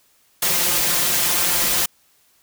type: noise with comb filter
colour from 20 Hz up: white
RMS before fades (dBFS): -19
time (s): 0.42-1.86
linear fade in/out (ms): 5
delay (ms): 5.7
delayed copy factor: +0.95
effects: white hiss -59 dBFS RMS until 2.42 s